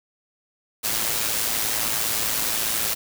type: noise with amplitude modulation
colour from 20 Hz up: white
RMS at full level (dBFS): -22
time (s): 0.83-2.95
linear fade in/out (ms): 20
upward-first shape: sine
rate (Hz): 110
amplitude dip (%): 50
effects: none